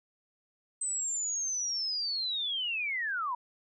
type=linear sweep; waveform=sine; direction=down; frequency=8170 to 932.3 Hz; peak=-30 dBFS; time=0.81-3.35 s; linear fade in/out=5 ms; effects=none